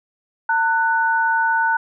sine tone pair together, 904.2 / 1484 Hz, A5 / F#6, +47 / +5 cents, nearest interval major sixth, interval 858 cents, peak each -18 / -18 dBFS, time 0.49-1.77 s, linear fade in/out 5 ms, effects none

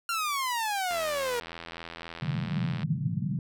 sawtooth exponential sweep, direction down, 1400 to 467.1 Hz, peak -24 dBFS, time 0.09-1.4 s, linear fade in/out 2 ms
click train, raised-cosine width 0.3 ms, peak -23 dBFS, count 162, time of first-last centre 0.91-2.831 s, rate 83.8 Hz
white band-pass noise, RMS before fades -30 dBFS, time 2.22-3.39 s, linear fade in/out 2 ms, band 120 to 190 Hz, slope 48 dB/octave
effects none

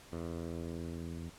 10% pulse tone with low-pass filter sweep, 83.7 Hz, E2, 27 cents sharp, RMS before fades -41 dBFS, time 0.12-1.3 s, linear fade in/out 10 ms, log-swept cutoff 1100 to 220 Hz, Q 0.8, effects pink hiss -56 dBFS RMS until 1.38 s + low-pass 11000 Hz 12 dB/octave

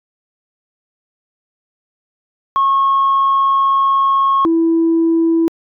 sine tone pair in turn, 1091 / 329.8 Hz, C#6 / E4, -28 / +1 cents, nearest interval octave + major sixth, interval 2071 cents, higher first, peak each -9 dBFS, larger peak neither, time 2.56-4.45 / 4.45-5.48 s, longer first, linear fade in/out 0 ms, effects tanh soft clip ceiling -7 dBFS

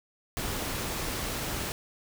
pink noise, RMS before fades -33 dBFS, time 0.37-1.72 s, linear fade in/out 0 ms, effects none

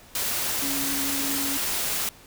sine tone in noise, 277.2 Hz, C#4, in tune, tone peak -31 dBFS, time 0.62-1.57 s, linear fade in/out 2 ms, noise white, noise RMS -27 dBFS, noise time 0.15-2.09 s, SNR -7 dB, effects pink hiss -50 dBFS RMS until 2.26 s

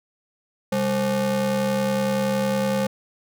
square ring-modulated tone, 164.81 Hz, E3, in tune, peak -18 dBFS, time 0.72-2.87 s, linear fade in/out 5 ms, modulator 365 Hz, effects none

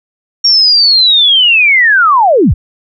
sine linear sweep, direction down, 5590 to 32.7 Hz, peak -4 dBFS, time 0.44-2.54 s, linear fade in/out 10 ms, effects none

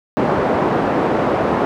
pink band-pass noise, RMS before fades -17 dBFS, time 0.17-1.65 s, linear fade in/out 0 ms, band 230 to 920 Hz, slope 12 dB/octave, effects none

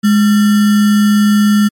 sine tone with sample-and-hold, 208.2 Hz, G#3, 5 cents sharp, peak -6 dBFS, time 0.03-1.69 s, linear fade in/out 20 ms, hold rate 1575 Hz, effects MP3 64 kbps

